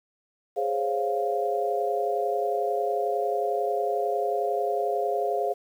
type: chord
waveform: sine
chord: Db major seventh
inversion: second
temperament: equal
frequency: 415.3 / 523.3 / 554.4 / 698.5 Hz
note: Ab4 / C5 / Db5 / F5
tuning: 0 / 0 / 0 / 0 cents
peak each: -28 / -31 / -33 / -27 dBFS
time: 0.56-5.54 s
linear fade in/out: 20 ms
effects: 9-bit